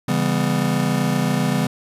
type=chord; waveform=square; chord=C# half-diminished seventh; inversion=none; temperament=just; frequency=138.59 / 166.31 / 199.57 / 249.5 Hz; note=C#3 / E3 / G3 / B3; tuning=0 / +16 / +31 / +18 cents; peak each=-24 dBFS; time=0.08-1.67 s; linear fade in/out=5 ms; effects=resampled to 32000 Hz